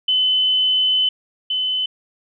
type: tone pair in turn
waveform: sine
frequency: 3029 / 3029 Hz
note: F#7 / F#7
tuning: +40 / +40 cents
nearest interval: unison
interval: 0 cents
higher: neither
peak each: -14 / -18 dBFS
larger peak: first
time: 0.08-1.09 / 1.5-1.86 s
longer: first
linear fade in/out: 5 ms
effects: none